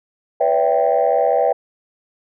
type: chord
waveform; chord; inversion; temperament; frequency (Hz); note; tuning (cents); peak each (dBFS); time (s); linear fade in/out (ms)
sine; C# half-diminished seventh; third; equal with one note detuned; 493.9 / 569 / 659.3 / 784; B4 / C#5 / E5 / G5; 0 / +45 / 0 / 0; -18; 0.4-1.53; 10
effects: tanh soft clip ceiling -6 dBFS